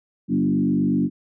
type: tone with frequency modulation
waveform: sine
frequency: 236.3 Hz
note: A#3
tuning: 24 cents sharp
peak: -17 dBFS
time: 0.28-1.1 s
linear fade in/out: 50 ms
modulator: 48.3 Hz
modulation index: 1.5
effects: none